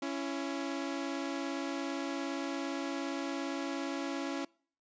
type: tone pair together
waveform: sawtooth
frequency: 277.7 / 335.1 Hz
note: C#4 / E4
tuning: +3 / +29 cents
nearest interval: minor third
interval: 326 cents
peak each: -32 / -35 dBFS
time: 0.02-4.45 s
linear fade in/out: 5 ms
effects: noise-tail reverb RT60 0.5 s tail -26 dB re dry + resampled to 16000 Hz